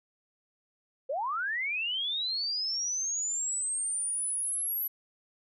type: linear sweep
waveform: sine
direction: up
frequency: 495.1 to 11840 Hz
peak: -29 dBFS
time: 1.09-4.88 s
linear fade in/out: 10 ms
effects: none